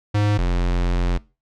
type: tone pair in turn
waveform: square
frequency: 103.83 / 44.09 Hz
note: G#2 / F1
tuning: 0 / +17 cents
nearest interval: octave + minor third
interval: 1483 cents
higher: first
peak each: -17 / -18 dBFS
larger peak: first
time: 0.14-0.38 / 0.38-1.18 s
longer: second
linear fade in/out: 10 ms
effects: noise-tail reverb RT60 0.3 s tail -22 dB re dry + low-pass 5000 Hz 12 dB/octave